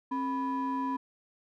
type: ring-modulated tone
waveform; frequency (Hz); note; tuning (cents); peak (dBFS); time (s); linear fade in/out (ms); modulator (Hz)
triangle; 360; F#4; -47; -24; 0.11-0.97; 10; 628
effects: none